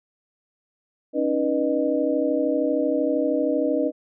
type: tone cluster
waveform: sine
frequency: 277.4 / 310.3 / 488.9 / 611 Hz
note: C#4 / D#4 / B4 / D#5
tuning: +1 / -5 / -18 / -32 cents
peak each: -25 dBFS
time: 1.13-3.92 s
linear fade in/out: 50 ms
effects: none